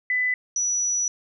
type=tone pair in turn; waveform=sine; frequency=2000 / 5890 Hz; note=B6 / F#8; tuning=+21 / -9 cents; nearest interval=octave + perfect fifth; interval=1870 cents; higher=second; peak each=-20 / -21 dBFS; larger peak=first; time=0.1-0.34 / 0.56-1.08 s; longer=second; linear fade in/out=2 ms; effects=none